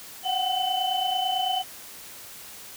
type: tone cluster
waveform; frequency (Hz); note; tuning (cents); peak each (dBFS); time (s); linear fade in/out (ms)
sine; 732 / 761 / 3027; F#5 / F#5 / F#7; -19 / +48 / +39; -27; 0.23-1.64; 50
effects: tanh soft clip ceiling -15 dBFS + white hiss -43 dBFS RMS until 2.76 s